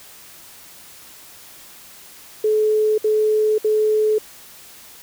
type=tone bursts; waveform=sine; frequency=429.7 Hz; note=A4; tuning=41 cents flat; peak=-14 dBFS; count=3; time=2.44-4.184 s; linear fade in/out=5 ms; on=540 ms; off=62 ms; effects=white hiss -43 dBFS RMS until 5.02 s

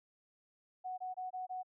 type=tone bursts; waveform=sine; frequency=740 Hz; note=F#5; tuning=in tune; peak=-38 dBFS; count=5; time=0.84-1.632 s; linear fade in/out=20 ms; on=140 ms; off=23 ms; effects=none

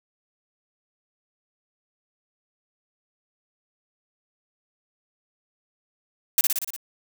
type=noise with echo; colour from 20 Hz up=blue; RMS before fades=-17 dBFS; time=6.38-6.41 s; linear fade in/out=2 ms; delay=59 ms; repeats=6; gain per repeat=-3 dB; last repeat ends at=6.764 s; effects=none

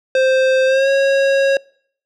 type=tone with pitch glide; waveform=square; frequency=523.3 to 547.4 Hz; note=C5 to C#5; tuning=0 to -22 cents; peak=-12 dBFS; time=0.15-1.57 s; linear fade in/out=2 ms; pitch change=+78 cents; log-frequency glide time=0.66-0.89 s; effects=noise-tail reverb RT60 0.6 s tail -26 dB re dry + low-pass 4000 Hz 12 dB/octave

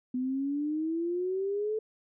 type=exponential sweep; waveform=sine; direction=up; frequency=249.3 to 440 Hz; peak=-28 dBFS; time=0.14-1.79 s; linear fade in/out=5 ms; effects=none

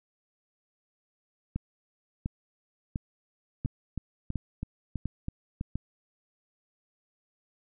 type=two click trains; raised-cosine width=5 ms; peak=-18 / -20 dBFS; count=7 / 7; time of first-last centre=1.56-5.756 / 3.65-5.611 s; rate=1.43 / 3.06 Hz; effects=none

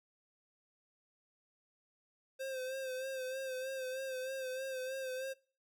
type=tone with vibrato; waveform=square; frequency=523.3 Hz; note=C5; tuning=in tune; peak=-39 dBFS; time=2.39-5.34 s; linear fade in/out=20 ms; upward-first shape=sine; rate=3.2 Hz; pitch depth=42 cents each way; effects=noise-tail reverb RT60 0.4 s tail -23 dB re dry

